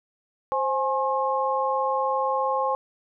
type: tone cluster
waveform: sine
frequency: 526 / 837 / 1074 Hz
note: C5 / G#5 / C6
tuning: +9 / +13 / +45 cents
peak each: -26 dBFS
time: 0.52-2.75 s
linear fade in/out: 0 ms
effects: none